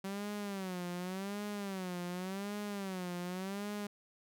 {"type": "tone with vibrato", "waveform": "sawtooth", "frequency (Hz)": 191.2, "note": "G3", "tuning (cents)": -43, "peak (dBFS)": -34, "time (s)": [0.04, 3.87], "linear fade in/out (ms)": 5, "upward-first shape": "sine", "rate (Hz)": 0.88, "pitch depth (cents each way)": 140, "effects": []}